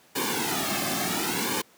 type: noise with flanger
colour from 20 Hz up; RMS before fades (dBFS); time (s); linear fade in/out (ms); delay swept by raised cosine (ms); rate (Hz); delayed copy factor
pink; -27; 0.15-1.62; 10; 1.5 to 2.11; 0.69; -0.85
effects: pink hiss -57 dBFS RMS until 1.77 s + high-pass 200 Hz 12 dB/octave